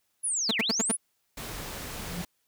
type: linear two-way sweep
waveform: sine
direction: down then up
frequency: 10720 to 1806 to 10720 Hz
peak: -26 dBFS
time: 0.23-0.97 s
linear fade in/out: 20 ms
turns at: 0.59 s
type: tone bursts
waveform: sawtooth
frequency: 222.9 Hz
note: A3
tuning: 23 cents sharp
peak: -20 dBFS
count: 5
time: 0.49-0.916 s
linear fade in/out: 5 ms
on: 22 ms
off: 79 ms
type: noise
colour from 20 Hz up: pink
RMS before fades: -38 dBFS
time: 1.37-2.25 s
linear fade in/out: 5 ms
type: tone with exponential growth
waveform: sine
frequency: 174.61 Hz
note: F3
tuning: in tune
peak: -29 dBFS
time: 1.87-2.22 s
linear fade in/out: 5 ms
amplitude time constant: 76 ms
effects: white hiss -74 dBFS RMS until 2.47 s